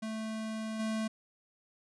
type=tone with level steps; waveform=square; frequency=219.7 Hz; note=A3; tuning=2 cents flat; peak=-36 / -32 dBFS; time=0.02-1.08 s; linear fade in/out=10 ms; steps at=0.79 s; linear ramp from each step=10 ms; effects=resampled to 24000 Hz